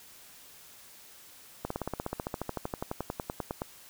slowing click train, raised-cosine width 1 ms, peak -18 dBFS, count 26, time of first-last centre 1.65-3.619 s, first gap 54 ms, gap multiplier 1.03, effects white hiss -53 dBFS RMS until 3.89 s

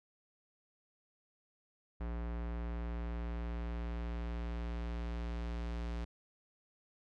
square tone with low-pass filter sweep, 58.27 Hz, A#1, in tune, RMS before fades -39 dBFS, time 2-6.05 s, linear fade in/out 10 ms, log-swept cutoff 1800 to 4800 Hz, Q 0.77, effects none

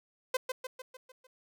sawtooth tone with echo, 513 Hz, C5, 34 cents flat, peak -23 dBFS, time 0.34-0.37 s, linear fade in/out 5 ms, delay 150 ms, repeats 6, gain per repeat -5 dB, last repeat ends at 1.27 s, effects none

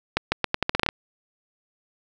accelerating click train, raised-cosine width 0.3 ms, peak -4 dBFS, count 11, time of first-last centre 0.17-0.889 s, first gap 150 ms, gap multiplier 0.82, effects none

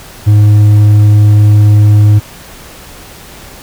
sine tone with hard clipping, 104.6 Hz, G#2, 13 cents sharp, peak -3 dBFS, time 0.26-2.2 s, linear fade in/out 20 ms, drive 3 dB, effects pink hiss -32 dBFS RMS until 3.62 s

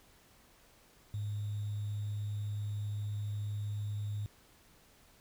sine tone with sample-and-hold, 103.83 Hz, G#2, in tune, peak -34 dBFS, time 1.14-4.26 s, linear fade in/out 0 ms, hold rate 3675 Hz, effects pink hiss -63 dBFS RMS until 5.2 s

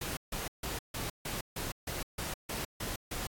pink noise bursts, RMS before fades -37 dBFS, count 11, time 0.01-3.27 s, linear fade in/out 5 ms, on 160 ms, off 150 ms, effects AAC 64 kbps

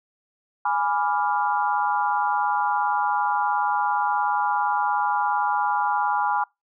sine chord, G# diminished seventh, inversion none, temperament equal, 830.6 / 987.8 / 1174.7 / 1396.9 Hz, G#5 / B5 / D6 / F6, 0 / 0 / 0 / 0 cents, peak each -23 / -25 / -29 / -29 dBFS, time 0.65-6.44 s, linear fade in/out 5 ms, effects noise-tail reverb RT60 0.2 s tail -25 dB re dry

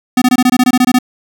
square tone bursts, 251.1 Hz, B3, 29 cents sharp, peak -7 dBFS, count 12, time 0.17-0.988 s, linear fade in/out 5 ms, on 48 ms, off 22 ms, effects none

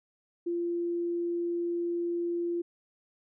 sine tone, 344.4 Hz, F4, 24 cents flat, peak -28 dBFS, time 0.46-2.62 s, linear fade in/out 10 ms, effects none

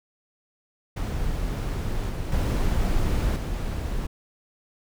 brown noise with level steps, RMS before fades -27 / -29 / -23 / -28 dBFS, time 0.96-4.07 s, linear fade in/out 10 ms, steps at 2.09 / 2.32 / 3.36 s, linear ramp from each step 2 ms, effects none

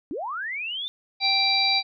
sine linear sweep, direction up, 246.9 to 3620 Hz, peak -28 dBFS, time 0.11-0.88 s, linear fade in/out 0 ms
harmonic tone, 784 Hz, G5, in tune, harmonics 1 / 3 / 5 / 6, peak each -27 / -25 / -23 / -24 dBFS, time 1.2-1.83 s, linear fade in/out 50 ms
effects none

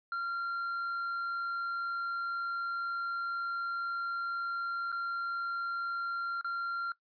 triangle tone with dropouts, 1381 Hz, F6, 20 cents flat, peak -30 dBFS, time 0.12-6.92 s, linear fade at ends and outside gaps 2 ms, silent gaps 4.919-4.925 / 6.412-6.445 s, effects noise-tail reverb RT60 0.1 s tail -19 dB re dry + resampled to 11025 Hz

